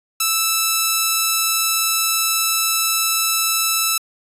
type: tone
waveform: 5% pulse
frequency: 1318.5 Hz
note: E6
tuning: in tune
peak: -4 dBFS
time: 0.2-3.98 s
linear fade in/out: 5 ms
effects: resampled to 32000 Hz